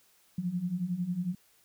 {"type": "beating tone pair", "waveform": "sine", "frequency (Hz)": [170.8, 181.8], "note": ["F3", "F#3"], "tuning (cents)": [-38, -30], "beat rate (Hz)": 11, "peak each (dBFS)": [-35, -31], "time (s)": [0.38, 1.35], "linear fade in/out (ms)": 5, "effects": ["white hiss -65 dBFS RMS until 1.64 s"]}